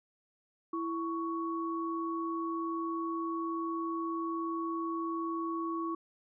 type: tone pair together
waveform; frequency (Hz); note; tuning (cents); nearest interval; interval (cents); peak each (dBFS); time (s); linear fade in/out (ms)
sine; 331.4 / 1114.7; E4 / C#6; +9 / +9; octave + major sixth; 2100; -34 / -36; 0.73-5.95; 5
effects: none